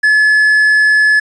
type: tone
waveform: triangle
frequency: 1715 Hz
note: A6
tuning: 45 cents flat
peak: -5 dBFS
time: 0.03-1.2 s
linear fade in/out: 10 ms
effects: resampled to 22050 Hz + 7-bit